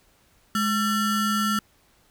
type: ring-modulated tone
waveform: square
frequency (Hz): 781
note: G5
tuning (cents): -7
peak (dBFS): -19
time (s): 0.55-1.59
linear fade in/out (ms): 2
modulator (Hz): 571
effects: pink hiss -61 dBFS RMS until 2.1 s